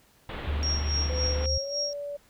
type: low-pass noise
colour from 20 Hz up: pink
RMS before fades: -37 dBFS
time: 0.29-1.46 s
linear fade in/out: 2 ms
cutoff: 3700 Hz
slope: 48 dB/octave
type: tone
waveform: sine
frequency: 73.1 Hz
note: D2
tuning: 7 cents flat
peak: -26 dBFS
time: 0.47-1.58 s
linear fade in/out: 5 ms
type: tone with tremolo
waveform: sine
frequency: 5588 Hz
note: F8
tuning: in tune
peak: -26 dBFS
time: 0.63-1.93 s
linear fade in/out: 0 ms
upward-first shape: sine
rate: 3.6 Hz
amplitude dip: 80%
type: tone with pitch glide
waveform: sine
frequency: 507 to 575.7 Hz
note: B4 to D5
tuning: +45 to -35 cents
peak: -32 dBFS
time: 1.09-2.17 s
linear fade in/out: 10 ms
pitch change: +220 cents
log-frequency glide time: 1.37-1.77 s
effects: pink hiss -61 dBFS RMS until 2.29 s